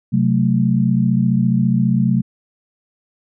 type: chord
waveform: sine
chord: F# diminished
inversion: second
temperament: equal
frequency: 130.81 / 185 / 220 Hz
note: C3 / F#3 / A3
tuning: 0 / 0 / 0 cents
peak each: -17 dBFS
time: 0.12-2.22 s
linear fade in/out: 20 ms
effects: none